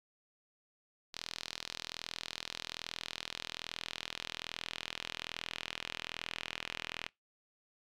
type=tone with band-pass filter sweep; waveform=sawtooth; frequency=41.2 Hz; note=E1; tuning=in tune; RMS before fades=-44 dBFS; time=1.13-7.09 s; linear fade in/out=20 ms; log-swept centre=4300 to 2800 Hz; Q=2.1; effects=noise-tail reverb RT60 0.2 s tail -25 dB re dry